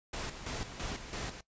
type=noise with tremolo; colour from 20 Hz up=pink; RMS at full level=-38 dBFS; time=0.13-1.41 s; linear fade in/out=5 ms; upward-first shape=square; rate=3 Hz; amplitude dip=60%; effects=noise-tail reverb RT60 0.1 s tail -18 dB re dry + resampled to 16000 Hz